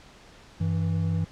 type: tone pair together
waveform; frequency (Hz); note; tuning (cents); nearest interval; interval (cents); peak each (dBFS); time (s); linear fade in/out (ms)
triangle; 96.3 / 163.77; G2 / E3; -30 / -11; major sixth; 919; -24; 0.6-1.25; 10
effects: pink hiss -51 dBFS RMS until 1.31 s + low-pass 6000 Hz 12 dB/octave